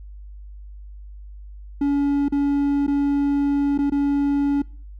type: tone with dropouts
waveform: triangle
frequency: 283.4 Hz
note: C#4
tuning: 38 cents sharp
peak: -15 dBFS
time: 1.81-4.62 s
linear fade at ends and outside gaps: 5 ms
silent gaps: 2.284-2.322 / 2.867-2.878 / 3.778-3.787 / 3.899-3.92 s
effects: noise-tail reverb RT60 0.5 s tail -25 dB re dry + added 50 Hz sine -36 dBFS peak until 4.99 s